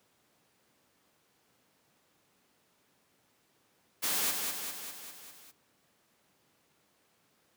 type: noise with echo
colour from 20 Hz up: white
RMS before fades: -31 dBFS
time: 4.02-4.32 s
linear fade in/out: 20 ms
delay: 200 ms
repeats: 6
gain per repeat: -4 dB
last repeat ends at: 5.52 s
effects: pink hiss -70 dBFS RMS until 7.56 s + high-pass 150 Hz 12 dB/octave